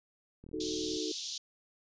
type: click train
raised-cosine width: 3 ms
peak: -38 dBFS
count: 22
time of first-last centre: 0.44-0.964 s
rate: 40.1 Hz
type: chord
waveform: sine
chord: D# diminished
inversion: none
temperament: equal with one note detuned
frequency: 311.1 / 367.9 / 440 Hz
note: D#4 / F#4 / A4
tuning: 0 / -10 / 0 cents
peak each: -37 / -40 / -39 dBFS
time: 0.53-1.12 s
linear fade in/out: 5 ms
type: band-pass noise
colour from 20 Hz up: pink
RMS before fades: -40 dBFS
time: 0.6-1.38 s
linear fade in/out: 5 ms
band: 3300 to 6600 Hz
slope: 48 dB/octave
effects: resampled to 16000 Hz